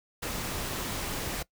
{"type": "noise", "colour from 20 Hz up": "pink", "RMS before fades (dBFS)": -34, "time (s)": [0.22, 1.43], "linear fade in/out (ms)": 10, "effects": ["noise-tail reverb RT60 0.1 s tail -21 dB re dry"]}